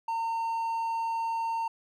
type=tone; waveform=triangle; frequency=912 Hz; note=A#5; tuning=38 cents flat; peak=-26 dBFS; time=0.08-1.68 s; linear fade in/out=5 ms; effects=none